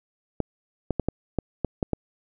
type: clicks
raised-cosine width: 2 ms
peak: -10 dBFS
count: 8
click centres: 0.403 / 0.907 / 0.997 / 1.086 / 1.387 / 1.647 / 1.828 / 1.933 s
effects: none